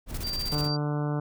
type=noise; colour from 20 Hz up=brown; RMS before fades=-35 dBFS; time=0.06-0.72 s; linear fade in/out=50 ms
type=noise with tremolo; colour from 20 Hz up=white; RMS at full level=-39 dBFS; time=0.08-0.68 s; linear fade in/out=50 ms; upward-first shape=square; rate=16 Hz; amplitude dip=80%
type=tone; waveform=sine; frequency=4699 Hz; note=D8; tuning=in tune; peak=-30 dBFS; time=0.23-0.77 s; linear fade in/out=20 ms
type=harmonic tone; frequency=147.8 Hz; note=D3; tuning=11 cents sharp; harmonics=1 / 2 / 3 / 4 / 5 / 6 / 7 / 8 / 9 / 10; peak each=-27 / -33 / -37 / -39 / -41 / -43 / -44 / -45 / -46 / -47 dBFS; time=0.52-1.2 s; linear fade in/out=5 ms
effects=none